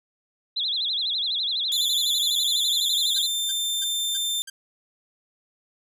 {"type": "tone with vibrato", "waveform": "sine", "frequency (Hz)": 3684, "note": "A#7", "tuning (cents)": -21, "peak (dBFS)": -23, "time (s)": [0.56, 3.27], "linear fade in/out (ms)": 10, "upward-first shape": "sine", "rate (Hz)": 12, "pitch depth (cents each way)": 200}
{"type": "tone with pitch glide", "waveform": "sawtooth", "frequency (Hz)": [3511, 3577], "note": ["A7", "A7"], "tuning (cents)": [-4, 28], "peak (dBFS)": -21, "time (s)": [1.72, 4.42], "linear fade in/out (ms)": 0, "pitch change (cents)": 32, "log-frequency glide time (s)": [2.33, 3.17]}
{"type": "tone bursts", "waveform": "10% pulse", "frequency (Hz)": 1580, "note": "G6", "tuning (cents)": 13, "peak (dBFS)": -27, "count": 5, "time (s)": [3.16, 4.5], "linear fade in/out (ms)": 5, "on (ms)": 28, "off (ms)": 300}
{"effects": []}